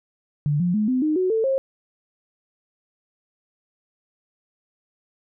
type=tone with pitch steps; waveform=sine; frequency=146.83 / 176.64 / 212.5 / 255.6 / 307.5 / 370 / 445.1 / 535.5 Hz; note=D3 / F3 / G#3 / C4 / D#4 / F#4 / A4 / C5; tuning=0 / +20 / +40 / -40 / -20 / 0 / +20 / +40 cents; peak=-18 dBFS; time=0.46-1.58 s; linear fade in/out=0 ms; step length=140 ms; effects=none